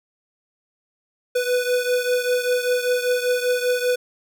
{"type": "beating tone pair", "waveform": "square", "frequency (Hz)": [493.9, 499], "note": ["B4", "B4"], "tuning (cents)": [0, 18], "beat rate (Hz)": 5.1, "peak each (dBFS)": [-21, -25], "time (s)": [1.35, 3.96], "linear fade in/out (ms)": 10, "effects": []}